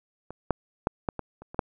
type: clicks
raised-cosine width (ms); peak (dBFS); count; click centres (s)
1; -24 / -8 / -9 / -12 / -18 / -30 / -27 / -9; 8; 0.306 / 0.507 / 0.871 / 1.088 / 1.193 / 1.42 / 1.545 / 1.592
effects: none